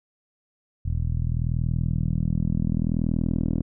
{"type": "tone with low-pass filter sweep", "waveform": "10% pulse", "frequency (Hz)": 40.65, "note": "E1", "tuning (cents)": -23, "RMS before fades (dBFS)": -24, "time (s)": [0.85, 3.62], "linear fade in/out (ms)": 10, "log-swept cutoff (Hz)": [98, 310], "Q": 1.7, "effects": []}